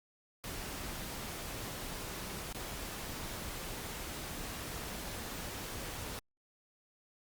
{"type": "noise with dropouts", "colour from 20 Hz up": "pink", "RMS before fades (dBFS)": -42, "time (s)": [0.44, 6.19], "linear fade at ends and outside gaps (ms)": 0, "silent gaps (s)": [2.526, 2.547], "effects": ["Opus 48 kbps"]}